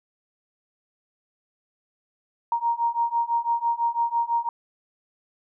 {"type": "beating tone pair", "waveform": "sine", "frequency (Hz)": [932.3, 938.3], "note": ["A#5", "A#5"], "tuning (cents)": [0, 11], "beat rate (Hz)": 6, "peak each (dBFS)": [-25, -24], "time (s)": [2.52, 4.49], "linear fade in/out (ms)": 2, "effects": []}